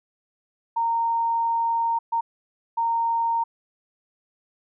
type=tone bursts at uneven times; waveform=sine; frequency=923 Hz; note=A#5; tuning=17 cents flat; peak=-20 dBFS; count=3; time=0.76-1.99 / 2.12-2.21 / 2.77-3.44 s; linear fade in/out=10 ms; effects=none